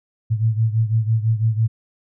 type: beating tone pair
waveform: sine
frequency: 110 / 116 Hz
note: A2 / A#2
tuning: 0 / -8 cents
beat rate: 6 Hz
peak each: -17 / -21 dBFS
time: 0.3-1.68 s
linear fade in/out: 20 ms
effects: none